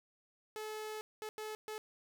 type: tone bursts at uneven times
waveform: sawtooth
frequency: 430.6 Hz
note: A4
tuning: 37 cents flat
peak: -37 dBFS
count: 4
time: 0.56-1.01 / 1.22-1.29 / 1.38-1.55 / 1.68-1.78 s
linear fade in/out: 0 ms
effects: none